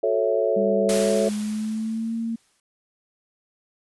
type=chord; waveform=sine; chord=F# minor seventh; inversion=none; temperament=equal; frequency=370 / 440 / 554.4 / 659.3 Hz; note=F#4 / A4 / C#5 / E5; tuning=0 / 0 / 0 / 0 cents; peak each=-28 / -23 / -23 / -25 dBFS; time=0.03-1.29 s; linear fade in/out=5 ms
type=tone with pitch glide; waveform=sine; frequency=200 to 228.4 Hz; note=G3 to A#3; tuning=+35 to -35 cents; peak=-24 dBFS; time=0.56-2.36 s; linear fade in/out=10 ms; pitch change=+230 cents; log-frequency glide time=0.91-2.15 s
type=noise with exponential decay; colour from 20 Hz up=white; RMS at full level=-26 dBFS; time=0.89-2.6 s; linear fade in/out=1 ms; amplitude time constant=370 ms
effects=resampled to 24000 Hz